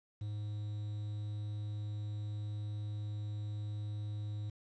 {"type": "tone with quantisation", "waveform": "triangle", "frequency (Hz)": 104.8, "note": "G#2", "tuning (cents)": 16, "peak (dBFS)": -35, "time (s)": [0.21, 4.5], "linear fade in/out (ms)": 5, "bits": 10, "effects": ["resampled to 16000 Hz"]}